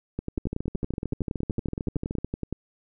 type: two click trains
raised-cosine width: 3 ms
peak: -16 / -16 dBFS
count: 26 / 25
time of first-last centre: 0.19-2.526 / 0.38-2.185 s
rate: 10.7 / 13.3 Hz
effects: none

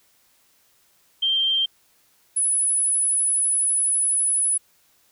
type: tone pair in turn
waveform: sine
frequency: 3157 / 10128 Hz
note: G7 / D#9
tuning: +12 / +30 cents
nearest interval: octave + minor sixth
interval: 2018 cents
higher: second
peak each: -18 dBFS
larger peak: neither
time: 1.22-1.66 / 2.36-4.58 s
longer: second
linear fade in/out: 10 ms
effects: white hiss -61 dBFS RMS until 5.11 s

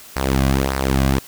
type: tone with flanger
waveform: sawtooth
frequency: 67 Hz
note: C2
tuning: 42 cents sharp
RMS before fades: -18 dBFS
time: 0.16-1.19 s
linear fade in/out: 0 ms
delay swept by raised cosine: 0.29 to 2.29 ms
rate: 1.7 Hz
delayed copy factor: -0.65
effects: white hiss -41 dBFS RMS until 1.27 s

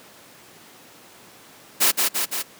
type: noise with echo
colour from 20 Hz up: white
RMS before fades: -17 dBFS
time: 1.8-1.92 s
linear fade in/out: 20 ms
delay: 170 ms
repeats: 3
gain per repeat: -3 dB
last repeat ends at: 2.43 s
effects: pink hiss -47 dBFS RMS until 2.59 s + high-pass 200 Hz 12 dB/octave

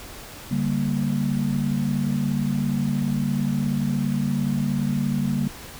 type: chord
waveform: sine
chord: G minor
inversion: second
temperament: equal with one note detuned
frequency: 143.98 / 196 / 233.1 Hz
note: D3 / G3 / Bb3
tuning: -34 / 0 / 0 cents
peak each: -25 dBFS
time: 0.51-5.48 s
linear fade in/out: 5 ms
effects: pink hiss -40 dBFS RMS until 5.79 s

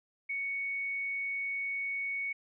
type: tone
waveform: sine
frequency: 2225 Hz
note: C#7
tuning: 6 cents sharp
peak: -32 dBFS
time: 0.29-2.33 s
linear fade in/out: 10 ms
effects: none

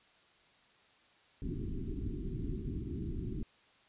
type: low-pass noise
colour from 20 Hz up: pink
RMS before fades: -38 dBFS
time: 1.42-3.43 s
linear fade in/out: 2 ms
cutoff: 390 Hz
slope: 96 dB/octave
effects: white hiss -65 dBFS RMS until 3.88 s + resampled to 8000 Hz

